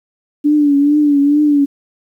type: tone with vibrato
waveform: sine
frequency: 290.4 Hz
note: D4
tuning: 19 cents flat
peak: -8 dBFS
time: 0.44-1.66 s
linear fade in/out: 20 ms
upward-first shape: triangle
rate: 2.3 Hz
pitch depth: 67 cents each way
effects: 8-bit